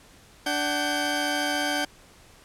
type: tone cluster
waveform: 20% pulse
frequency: 292.7 / 751 / 1576 Hz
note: D4 / F#5 / G6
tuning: -6 / +26 / +9 cents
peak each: -24 dBFS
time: 0.46-1.85 s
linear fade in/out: 5 ms
effects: pink hiss -53 dBFS RMS until 2.44 s + low-pass 11000 Hz 12 dB/octave